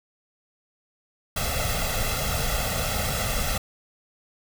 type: noise with comb filter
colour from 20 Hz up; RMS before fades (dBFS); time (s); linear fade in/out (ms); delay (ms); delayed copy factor
pink; -26; 1.36-3.58; 5; 1.5; +0.9
effects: none